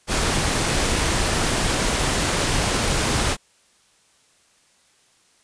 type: noise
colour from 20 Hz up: pink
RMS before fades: -21 dBFS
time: 0.07-3.37 s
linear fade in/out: 50 ms
effects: white hiss -59 dBFS RMS until 5.43 s + resampled to 22050 Hz